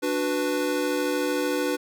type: chord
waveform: square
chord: B minor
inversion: first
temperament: equal with one note detuned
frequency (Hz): 293.7 / 367 / 493.9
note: D4 / F#4 / B4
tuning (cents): 0 / -14 / 0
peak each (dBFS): -28 / -30 / -28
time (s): 0.02-1.77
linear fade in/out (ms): 20
effects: none